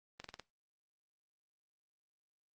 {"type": "slowing click train", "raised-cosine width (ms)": 0.2, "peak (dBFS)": -28, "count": 5, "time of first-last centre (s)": [0.2, 0.397], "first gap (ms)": 43, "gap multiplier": 1.09, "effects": ["noise-tail reverb RT60 0.2 s tail -19 dB re dry", "Opus 24 kbps"]}